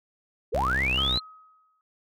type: linear sweep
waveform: sine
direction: up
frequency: 367.6 to 4186 Hz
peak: -23 dBFS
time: 0.52-1.2 s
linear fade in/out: 20 ms
type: tone with vibrato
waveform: sawtooth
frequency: 65.41 Hz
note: C2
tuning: in tune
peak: -25 dBFS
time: 0.54-1.18 s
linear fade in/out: 5 ms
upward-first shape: square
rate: 4.7 Hz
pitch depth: 59 cents each way
type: tone with exponential decay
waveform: sine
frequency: 1267 Hz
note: D#6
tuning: 31 cents sharp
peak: -30 dBFS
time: 0.98-1.81 s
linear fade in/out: 1 ms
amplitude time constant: 180 ms
effects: none